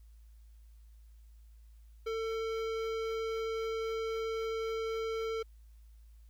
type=tone with hard clipping; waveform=sine; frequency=448.1 Hz; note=A4; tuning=32 cents sharp; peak=-35 dBFS; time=2.06-5.43 s; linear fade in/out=10 ms; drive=16 dB; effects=added 55 Hz sine -53 dBFS peak until 6.29 s + white hiss -75 dBFS RMS until 6.29 s